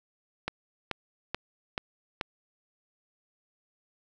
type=click train; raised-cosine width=0.3 ms; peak=-14 dBFS; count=5; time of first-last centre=0.48-2.212 s; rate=2.31 Hz; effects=none